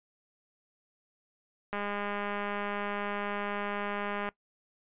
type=click train; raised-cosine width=0.5 ms; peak=-20 dBFS; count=523; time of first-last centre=1.73-4.289 s; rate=204 Hz; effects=noise-tail reverb RT60 0.1 s tail -20 dB re dry + resampled to 8000 Hz